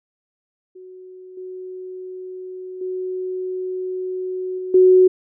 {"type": "tone with level steps", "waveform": "sine", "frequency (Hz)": 370, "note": "F#4", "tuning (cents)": 0, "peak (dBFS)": [-37, -30, -23, -25, -8], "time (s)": [0.75, 5.08], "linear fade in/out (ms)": 10, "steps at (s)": [1.37, 2.81, 4.58, 4.74], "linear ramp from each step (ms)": 5, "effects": []}